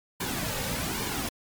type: noise with flanger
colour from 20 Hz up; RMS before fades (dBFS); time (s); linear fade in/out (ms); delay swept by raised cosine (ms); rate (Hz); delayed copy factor
pink; -31; 0.2-1.29; 5; 1.5 to 3; 1.2; -0.6
effects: MP3 96 kbps